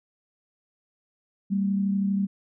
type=tone pair together; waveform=sine; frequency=196 / 228.5 Hz; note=G3 / A#3; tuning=0 / -34 cents; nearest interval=minor third; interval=266 cents; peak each=-22 / -32 dBFS; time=1.5-2.27 s; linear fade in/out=20 ms; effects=none